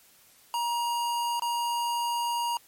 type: tone with dropouts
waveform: square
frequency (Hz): 947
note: A#5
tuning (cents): +27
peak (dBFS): -27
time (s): 0.54-2.57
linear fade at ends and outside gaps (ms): 1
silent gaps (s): 1.396-1.421
effects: white hiss -58 dBFS RMS until 2.67 s + MP3 64 kbps